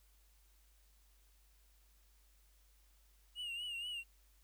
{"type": "tone with vibrato", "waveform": "triangle", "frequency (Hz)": 2850, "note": "F7", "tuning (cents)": 34, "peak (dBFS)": -39, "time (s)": [3.35, 4.04], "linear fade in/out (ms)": 50, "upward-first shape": "triangle", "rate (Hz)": 4.2, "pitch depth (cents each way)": 83, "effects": ["added 50 Hz sine -66 dBFS peak until 4.43 s", "white hiss -73 dBFS RMS until 4.43 s"]}